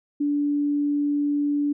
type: tone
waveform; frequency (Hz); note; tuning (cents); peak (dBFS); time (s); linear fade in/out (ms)
sine; 290; D4; -22; -20; 0.2-1.73; 10
effects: none